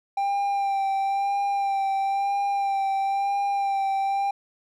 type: tone with vibrato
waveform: triangle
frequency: 791 Hz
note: G5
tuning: 15 cents sharp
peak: -20 dBFS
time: 0.17-4.31 s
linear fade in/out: 5 ms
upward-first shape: sine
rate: 1 Hz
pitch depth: 23 cents each way
effects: none